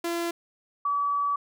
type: tone pair in turn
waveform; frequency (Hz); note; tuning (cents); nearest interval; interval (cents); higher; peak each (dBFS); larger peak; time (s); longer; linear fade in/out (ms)
sawtooth / sine; 340.4 / 1145; F4 / D6; -44 / -44; octave + major sixth; 2100; second; -23; neither; 0.04-0.31 / 0.85-1.36; second; 5
effects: none